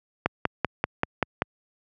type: click train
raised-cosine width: 0.5 ms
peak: -6 dBFS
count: 7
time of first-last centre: 0.26-1.421 s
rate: 5.17 Hz
effects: high-pass 80 Hz 12 dB/octave